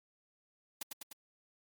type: noise with echo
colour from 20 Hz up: white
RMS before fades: -39 dBFS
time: 0.81-0.83 s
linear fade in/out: 5 ms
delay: 100 ms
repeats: 3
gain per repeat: -3 dB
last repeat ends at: 1.13 s
effects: MP3 96 kbps